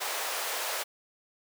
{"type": "high-pass noise", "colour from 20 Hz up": "pink", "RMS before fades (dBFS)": -33, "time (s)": [0, 0.84], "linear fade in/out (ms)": 20, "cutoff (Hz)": 530, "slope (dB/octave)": 24, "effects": []}